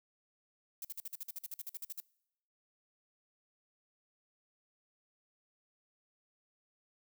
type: noise bursts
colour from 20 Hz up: violet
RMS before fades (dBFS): -42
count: 16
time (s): 0.82-2.002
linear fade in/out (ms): 2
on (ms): 27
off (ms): 50
effects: noise-tail reverb RT60 0.8 s tail -24 dB re dry